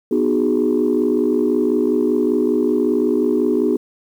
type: chord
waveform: sine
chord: G# minor seventh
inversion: first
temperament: equal with one note detuned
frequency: 246.9 / 305.3 / 370 / 415.3 Hz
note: B3 / D#4 / F#4 / G#4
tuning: 0 / -33 / 0 / 0 cents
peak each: -19 dBFS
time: 0.11-3.77 s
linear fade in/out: 5 ms
effects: tanh soft clip ceiling -7 dBFS + 8-bit